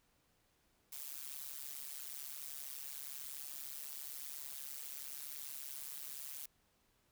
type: noise with amplitude modulation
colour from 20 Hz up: blue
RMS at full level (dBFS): -43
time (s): 0.92-6.46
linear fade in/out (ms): 5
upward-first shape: sine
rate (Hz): 141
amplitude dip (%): 95
effects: pink hiss -75 dBFS RMS until 7.11 s